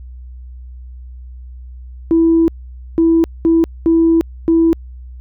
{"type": "tone bursts at uneven times", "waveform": "sine", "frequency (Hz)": 329.6, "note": "E4", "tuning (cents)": 0, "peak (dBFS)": -7, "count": 5, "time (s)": [[2.11, 2.48], [2.98, 3.24], [3.45, 3.64], [3.86, 4.21], [4.48, 4.73]], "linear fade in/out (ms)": 0, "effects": ["tanh soft clip ceiling -4 dBFS", "added 62 Hz sine -30 dBFS peak until 5.2 s"]}